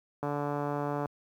click train, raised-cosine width 1 ms, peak -19 dBFS, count 121, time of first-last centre 0.23-1.058 s, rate 145 Hz, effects high-pass 80 Hz 12 dB/octave + 10-bit

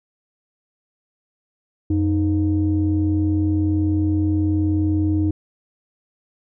sine tone pair together, 90.37 / 310 Hz, F#2 / D#4, -40 / -6 cents, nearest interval octave + major sixth, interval 2134 cents, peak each -18 dBFS, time 1.9-5.31 s, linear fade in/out 5 ms, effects tanh soft clip ceiling -10 dBFS

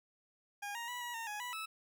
20% pulse tone with pitch steps, 814 / 937 / 979 / 963 / 915 / 836 / 982 / 1306 Hz, G#5 / A#5 / B5 / B5 / A#5 / G#5 / B5 / E6, -35 / +9 / -15 / -44 / -32 / +11 / -10 / -17 cents, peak -35 dBFS, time 0.62-1.66 s, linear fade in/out 10 ms, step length 130 ms, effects none

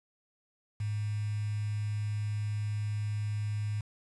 sine tone with quantisation, 105 Hz, G#2, 19 cents sharp, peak -30 dBFS, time 0.8-3.81 s, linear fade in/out 5 ms, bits 8, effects resampled to 24000 Hz

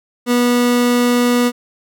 30% pulse tone, 243.4 Hz, B3, 25 cents flat, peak -9 dBFS, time 0.26-1.52 s, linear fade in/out 50 ms, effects none

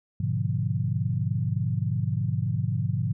sine chord, G# diminished seventh, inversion none, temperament equal, 103.83 / 123.47 / 146.83 / 174.61 Hz, G#2 / B2 / D3 / F3, 0 / 0 / 0 / 0 cents, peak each -28 / -28 / -30 / -32 dBFS, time 0.2-3.13 s, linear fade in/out 5 ms, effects none

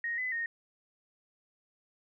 sine tone with pitch steps, 1869 / 2012 / 1853 Hz, A#6 / B6 / A#6, +4 / +32 / -11 cents, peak -31 dBFS, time 0.04-0.46 s, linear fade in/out 2 ms, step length 140 ms, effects none

